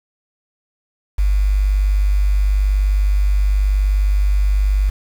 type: tone with quantisation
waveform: sine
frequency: 49.52 Hz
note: G1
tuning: 18 cents sharp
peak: -12 dBFS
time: 1.18-4.9 s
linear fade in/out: 10 ms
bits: 6
effects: none